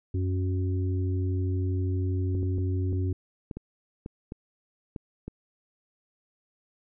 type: harmonic tone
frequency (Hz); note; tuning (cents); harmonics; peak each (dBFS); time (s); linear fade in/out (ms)
92.5; F#2; 0; 1 / 3 / 4; -25 / -35 / -37; 0.14-3.13; 5
type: clicks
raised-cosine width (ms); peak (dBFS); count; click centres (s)
3; -23; 10; 2.351 / 2.43 / 2.582 / 2.928 / 3.512 / 3.57 / 4.061 / 4.321 / 4.962 / 5.28
effects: none